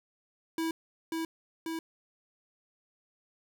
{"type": "tone with echo", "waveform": "square", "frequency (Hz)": 325.8, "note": "E4", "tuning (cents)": -20, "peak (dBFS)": -30, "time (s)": [0.58, 0.71], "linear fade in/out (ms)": 2, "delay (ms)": 540, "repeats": 2, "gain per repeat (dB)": -2, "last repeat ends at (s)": 1.79, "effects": []}